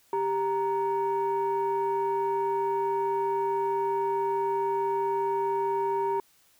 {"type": "tone pair together", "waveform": "sine", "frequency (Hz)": [393.8, 932.3], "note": ["G4", "A#5"], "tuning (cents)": [8, 0], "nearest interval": "octave + minor third", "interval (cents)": 1492, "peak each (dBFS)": -26, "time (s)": [0.13, 6.2], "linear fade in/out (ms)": 2, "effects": ["tanh soft clip ceiling -20 dBFS", "white hiss -63 dBFS RMS until 6.59 s"]}